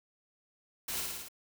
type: noise with echo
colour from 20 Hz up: white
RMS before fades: -37 dBFS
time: 0.88-1.01 s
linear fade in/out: 5 ms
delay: 55 ms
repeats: 5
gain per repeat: -2 dB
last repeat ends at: 1.285 s
effects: none